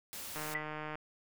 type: noise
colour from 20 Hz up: white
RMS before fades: -44 dBFS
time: 0.13-0.54 s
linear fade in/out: 0 ms
type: click train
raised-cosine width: 0.5 ms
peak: -26 dBFS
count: 92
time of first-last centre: 0.36-0.955 s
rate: 153 Hz
type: tone with exponential decay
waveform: sine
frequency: 1976 Hz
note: B6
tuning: in tune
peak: -29 dBFS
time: 0.55-0.68 s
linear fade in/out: 2 ms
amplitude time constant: 27 ms
effects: none